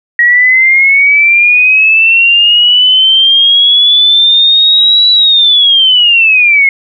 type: linear two-way sweep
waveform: sine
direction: up then down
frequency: 1895 to 3944 to 2147 Hz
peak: -3 dBFS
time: 0.19-6.69 s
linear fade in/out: 2 ms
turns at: 5.11 s
effects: none